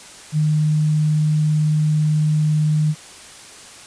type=tone; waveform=sine; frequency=153 Hz; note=D#3; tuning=29 cents flat; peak=-14 dBFS; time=0.32-2.95 s; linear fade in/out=50 ms; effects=white hiss -40 dBFS RMS until 3.86 s + resampled to 22050 Hz